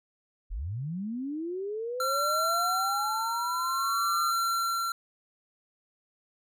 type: linear sweep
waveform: sine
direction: up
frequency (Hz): 34.1 to 1241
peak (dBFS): -31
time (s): 0.5-4.32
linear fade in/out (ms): 20
type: tone with tremolo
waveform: square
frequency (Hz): 1363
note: F6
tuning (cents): -43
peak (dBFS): -26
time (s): 2-4.92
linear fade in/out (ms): 2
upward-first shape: sine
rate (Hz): 0.54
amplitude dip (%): 45
effects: none